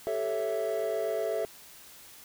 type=chord; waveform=triangle; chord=A dominant seventh; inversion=third; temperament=equal; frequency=392 / 440 / 554.4 / 659.3 Hz; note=G4 / A4 / C#5 / E5; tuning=0 / 0 / 0 / 0 cents; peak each=-34 / -30 / -34 / -29 dBFS; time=0.07-1.45 s; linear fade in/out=0 ms; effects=tanh soft clip ceiling -19 dBFS + white hiss -51 dBFS RMS until 2.24 s